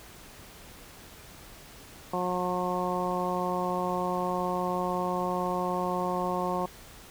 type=harmonic tone; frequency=180.4 Hz; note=F#3; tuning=44 cents flat; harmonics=1 / 2 / 3 / 4 / 5 / 6; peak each=-34 / -34 / -34 / -34 / -34 / -34 dBFS; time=2.13-6.66 s; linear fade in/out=5 ms; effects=pink hiss -49 dBFS RMS until 7.1 s